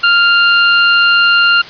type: tone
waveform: 25% pulse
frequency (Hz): 1396.9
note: F6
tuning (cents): 0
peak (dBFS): -3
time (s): 0.03-1.62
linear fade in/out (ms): 10
effects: white hiss -30 dBFS RMS until 1.69 s + resampled to 11025 Hz